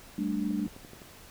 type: chord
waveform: sine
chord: G suspended second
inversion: none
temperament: just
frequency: 196 / 220.5 / 294 Hz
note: G3 / A3 / D4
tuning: 0 / +4 / +2 cents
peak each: -32 dBFS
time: 0.18-0.67 s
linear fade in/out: 5 ms
type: click train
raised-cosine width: 2 ms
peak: -34 dBFS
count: 7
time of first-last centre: 0.51-1.018 s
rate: 11.8 Hz
effects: pink hiss -51 dBFS RMS until 1.3 s